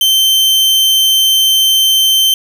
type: tone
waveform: 40% pulse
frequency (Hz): 3107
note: G7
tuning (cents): -16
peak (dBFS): -7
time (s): 0.01-2.34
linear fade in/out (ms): 2
effects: none